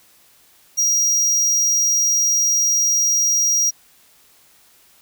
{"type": "tone", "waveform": "square", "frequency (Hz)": 5720, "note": "F8", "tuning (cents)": 41, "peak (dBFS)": -15, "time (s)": [0.77, 3.71], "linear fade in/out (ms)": 20, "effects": ["white hiss -53 dBFS RMS until 5.01 s"]}